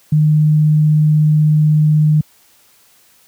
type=tone; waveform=sine; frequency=152.7 Hz; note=D#3; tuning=32 cents flat; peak=-8 dBFS; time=0.12-2.21 s; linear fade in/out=5 ms; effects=white hiss -51 dBFS RMS until 3.27 s + high-pass 60 Hz 12 dB/octave